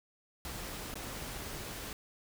pink noise with dropouts, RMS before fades -42 dBFS, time 0.45-1.93 s, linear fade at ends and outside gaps 1 ms, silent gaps 0.941-0.955 s, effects none

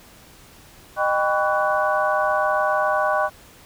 sine tone cluster, 614 / 787 / 999 / 1127 / 1486 Hz, D#5 / G5 / B5 / C#6 / F#6, -23 / +7 / +20 / +28 / +7 cents, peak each -22 / -24 / -28 / -24 / -25 dBFS, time 0.96-3.3 s, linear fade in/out 50 ms, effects pink hiss -48 dBFS RMS until 3.65 s

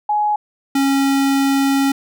sine / square tone pair in turn, 839 / 274.4 Hz, G#5 / C#4, +17 / -17 cents, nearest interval octave + perfect fifth, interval 1934 cents, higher first, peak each -14 dBFS, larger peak neither, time 0.09-0.36 / 0.75-1.92 s, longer second, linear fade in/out 5 ms, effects none

